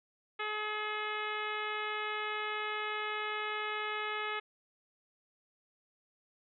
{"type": "harmonic tone", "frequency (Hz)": 424.9, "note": "G#4", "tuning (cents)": 40, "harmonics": [1, 2, 3, 4, 5, 6, 7, 8, 9], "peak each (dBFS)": [-42, -43, -39, -42, -41, -44, -47, -48, -54], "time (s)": [0.39, 4.4], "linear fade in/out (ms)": 10, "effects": []}